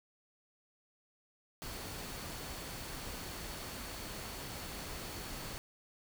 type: tone in noise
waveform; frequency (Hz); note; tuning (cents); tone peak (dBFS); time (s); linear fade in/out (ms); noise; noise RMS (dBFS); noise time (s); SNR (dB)
sine; 4435; C#8; 0; -55; 1.62-5.58; 0; pink; -44; 1.62-5.58; -14
effects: none